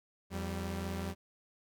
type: tone pair together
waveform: sawtooth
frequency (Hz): 85.6 / 194.96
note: F2 / G3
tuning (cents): -34 / -9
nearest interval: octave + major second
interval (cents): 1425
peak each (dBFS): -34 / -35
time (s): 0.3-1.15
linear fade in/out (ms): 50
effects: none